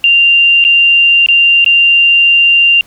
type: tone with dropouts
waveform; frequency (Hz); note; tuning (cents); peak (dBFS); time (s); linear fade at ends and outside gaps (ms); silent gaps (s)
sine; 2783; F7; -7; -4; 0.04-2.81; 1; 0.641-0.649 / 1.262-1.286 / 1.645-1.662
effects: pink hiss -45 dBFS RMS until 2.86 s